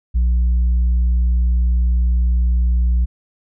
sine tone with tanh clipping, 60 Hz, B1, 49 cents flat, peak -13 dBFS, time 0.14-3.06 s, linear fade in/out 20 ms, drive 2 dB, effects none

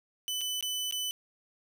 sawtooth tone with dropouts, 3000 Hz, F#7, 23 cents sharp, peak -28 dBFS, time 0.28-1.11 s, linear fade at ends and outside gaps 0 ms, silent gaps 0.41-0.414 / 0.609-0.626 / 0.911-0.924 s, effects 11-bit

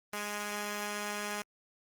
5% pulse tone pair together, 207.2 / 832.9 Hz, G#3 / G#5, -4 / +5 cents, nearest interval 2 octaves, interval 2409 cents, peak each -24 / -32 dBFS, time 0.13-1.42 s, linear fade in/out 2 ms, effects Opus 24 kbps

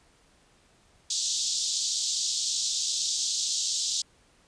white band-pass noise, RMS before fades -29 dBFS, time 1.1-4.02 s, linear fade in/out 5 ms, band 3500 to 7500 Hz, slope 48 dB/octave, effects pink hiss -62 dBFS RMS until 4.47 s + resampled to 22050 Hz

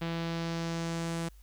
sawtooth tone with low-pass filter sweep, 166.7 Hz, E3, 20 cents sharp, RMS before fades -34 dBFS, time 0.01-1.29 s, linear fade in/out 10 ms, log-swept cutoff 3500 to 9500 Hz, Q 1.5, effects added 50 Hz sine -51 dBFS peak until 1.42 s + white hiss -66 dBFS RMS until 1.42 s

